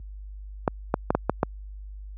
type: clicks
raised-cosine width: 1 ms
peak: -6 dBFS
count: 6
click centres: 0.678 / 0.941 / 1.105 / 1.15 / 1.296 / 1.431 s
effects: added 50 Hz sine -28 dBFS peak until 2.17 s + high-pass 80 Hz 12 dB/octave

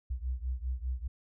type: beating tone pair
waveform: sine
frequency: 61.1 / 66.1 Hz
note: B1 / C2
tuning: -18 / +18 cents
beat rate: 5 Hz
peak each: -34 / -36 dBFS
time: 0.1-1.08 s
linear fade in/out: 10 ms
effects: none

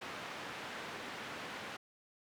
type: band-pass noise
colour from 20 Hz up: white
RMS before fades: -45 dBFS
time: 0.01-1.77 s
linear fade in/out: 10 ms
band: 130 to 2200 Hz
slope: 12 dB/octave
effects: none

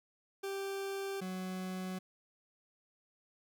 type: tone pair in turn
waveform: 40% pulse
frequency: 392 / 185.7 Hz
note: G4 / F#3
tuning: 0 / +7 cents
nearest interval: octave + minor second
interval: 1293 cents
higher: first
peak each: -36 / -37 dBFS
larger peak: first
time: 0.43-1.21 / 1.21-1.99 s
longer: neither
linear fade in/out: 10 ms
effects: 13-bit

